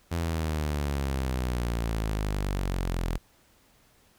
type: exponential sweep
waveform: sawtooth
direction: down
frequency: 85.7 to 41.2 Hz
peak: -23 dBFS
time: 0.11-3.18 s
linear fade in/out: 10 ms
effects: pink hiss -62 dBFS RMS until 4.18 s